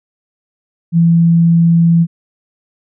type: tone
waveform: sine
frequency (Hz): 167.8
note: E3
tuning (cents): +31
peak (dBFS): -6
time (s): 0.92-2.07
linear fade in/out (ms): 50
effects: none